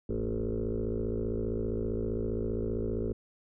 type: tone with frequency modulation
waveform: sine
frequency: 232.5 Hz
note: A#3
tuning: 4 cents flat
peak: -28 dBFS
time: 0.09-3.13 s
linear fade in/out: 5 ms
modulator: 55.2 Hz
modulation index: 4.3
effects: tanh soft clip ceiling -24 dBFS